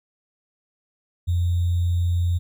sine tone with sample-and-hold, 87.31 Hz, F2, in tune, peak -18 dBFS, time 1.27-2.39 s, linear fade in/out 20 ms, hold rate 3675 Hz, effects none

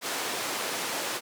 pink band-pass noise, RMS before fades -32 dBFS, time 0.01-1.21 s, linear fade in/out 50 ms, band 400 to 12000 Hz, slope 12 dB/octave, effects none

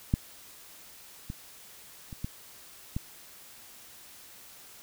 clicks, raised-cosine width 5 ms, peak -11 / -23 / -28 / -20 / -18 dBFS, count 5, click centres 0.139 / 1.301 / 2.128 / 2.245 / 2.965 s, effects white hiss -51 dBFS RMS until 4.82 s

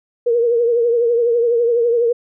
sine tone with vibrato, 471.1 Hz, A#4, 18 cents sharp, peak -12 dBFS, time 0.26-2.13 s, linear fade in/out 10 ms, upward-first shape triangle, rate 12 Hz, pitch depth 65 cents each way, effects none

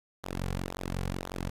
sawtooth tone with flanger, 45.49 Hz, F#1, 29 cents flat, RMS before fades -35 dBFS, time 0.23-1.5 s, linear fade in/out 10 ms, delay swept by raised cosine 0.38 to 3.28 ms, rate 1.9 Hz, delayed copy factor -0.9, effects resampled to 32000 Hz + 9-bit

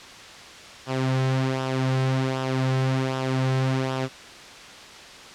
sawtooth tone with flanger, 131.3 Hz, C3, 6 cents sharp, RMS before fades -24 dBFS, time 0.86-4.09 s, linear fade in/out 50 ms, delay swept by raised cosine 0.45 to 3.45 ms, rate 1.3 Hz, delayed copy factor -0.55, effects white hiss -42 dBFS RMS until 5.34 s + low-pass 5000 Hz 12 dB/octave

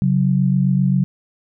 sine tone pair together, 137.38 / 185 Hz, C#3 / F#3, -15 / 0 cents, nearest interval perfect fourth, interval 515 cents, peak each -16 dBFS, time 0.02-1.04 s, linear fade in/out 0 ms, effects none

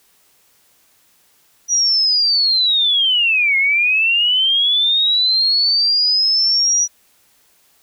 sine linear two-way sweep, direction down then up, 5850 to 2135 to 5850 Hz, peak -12 dBFS, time 1.68-6.88 s, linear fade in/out 50 ms, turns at 3.57 s, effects white hiss -56 dBFS RMS until 7.82 s

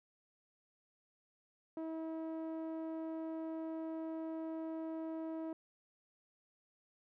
sawtooth tone with low-pass filter, 322 Hz, E4, 41 cents flat, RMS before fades -42 dBFS, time 1.77-5.53 s, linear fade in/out 2 ms, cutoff 700 Hz, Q 0.94, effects none

